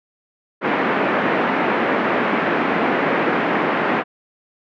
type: band-pass noise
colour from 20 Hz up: pink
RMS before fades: -19 dBFS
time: 0.61-4.04 s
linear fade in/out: 50 ms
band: 210 to 2200 Hz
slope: 24 dB/octave
effects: none